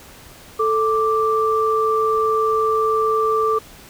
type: tone pair together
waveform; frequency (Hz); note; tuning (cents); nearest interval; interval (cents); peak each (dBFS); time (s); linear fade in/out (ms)
sine; 440 / 1174.7; A4 / D6; 0 / 0; octave + perfect fourth; 1700; -18; 0.59-3.59; 10
effects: pink hiss -43 dBFS RMS until 3.89 s